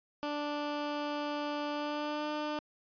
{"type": "tone with pitch glide", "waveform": "15% pulse", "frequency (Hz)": [293.7, 300.4], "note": ["D4", "D4"], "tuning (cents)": [0, 39], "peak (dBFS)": -27, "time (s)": [0.23, 2.59], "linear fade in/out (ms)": 0, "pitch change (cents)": 39, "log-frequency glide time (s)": [1.72, 2.31], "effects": ["resampled to 11025 Hz"]}